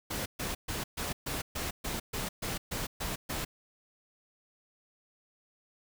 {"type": "noise bursts", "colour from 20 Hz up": "pink", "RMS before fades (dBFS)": -35, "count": 12, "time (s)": [0.1, 3.45], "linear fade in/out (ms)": 10, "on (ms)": 160, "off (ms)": 130, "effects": []}